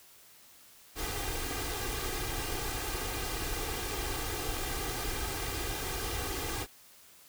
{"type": "noise with comb filter", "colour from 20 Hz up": "pink", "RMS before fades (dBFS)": -35, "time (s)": [0.95, 6.67], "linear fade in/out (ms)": 50, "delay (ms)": 2.5, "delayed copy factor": 0.7, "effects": ["white hiss -57 dBFS RMS until 7.28 s"]}